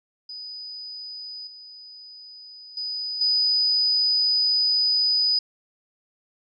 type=tone with level steps; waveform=sine; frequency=4978 Hz; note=D#8; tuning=in tune; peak=-34 / -41 / -27 / -18 dBFS; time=0.29-5.39 s; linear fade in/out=5 ms; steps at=1.47 / 2.77 / 3.21 s; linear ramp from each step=2 ms; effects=none